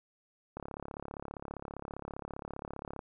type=click train; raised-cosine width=1 ms; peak=-26 dBFS; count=86; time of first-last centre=0.57-2.992 s; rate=35.1 Hz; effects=none